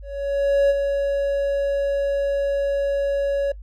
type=tone with ADSR envelope; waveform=triangle; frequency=560 Hz; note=C#5; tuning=18 cents sharp; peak=-11 dBFS; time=0.02-3.52 s; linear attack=680 ms; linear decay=29 ms; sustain=-6 dB; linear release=5 ms; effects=noise-tail reverb RT60 0.1 s tail -22 dB re dry + added 50 Hz sine -35 dBFS peak until 3.62 s